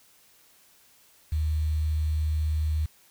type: tone with quantisation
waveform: sine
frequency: 77.2 Hz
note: D#2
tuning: 13 cents flat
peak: -23 dBFS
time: 1.32-2.86 s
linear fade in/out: 5 ms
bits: 8
effects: white hiss -59 dBFS RMS until 3.1 s